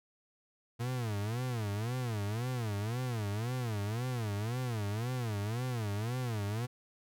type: tone with vibrato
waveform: 40% pulse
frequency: 113.7 Hz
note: A#2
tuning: 43 cents flat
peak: -32 dBFS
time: 0.79-6.67 s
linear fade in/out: 20 ms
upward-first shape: sine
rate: 1.9 Hz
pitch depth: 210 cents each way
effects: none